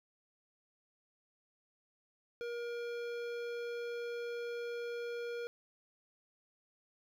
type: tone with hard clipping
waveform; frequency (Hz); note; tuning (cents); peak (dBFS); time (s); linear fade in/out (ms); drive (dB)
sine; 474.4; A#4; +30; -40; 2.41-5.47; 0; 15
effects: none